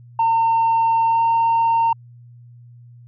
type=tone with pitch glide; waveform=sine; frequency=910 to 916.3 Hz; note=A#5 to A#5; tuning=-42 to -30 cents; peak=-12 dBFS; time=0.19-1.93 s; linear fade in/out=5 ms; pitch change=+12 cents; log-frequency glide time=1.08-1.2 s; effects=tanh soft clip ceiling -12 dBFS + added 120 Hz sine -41 dBFS peak until 3.07 s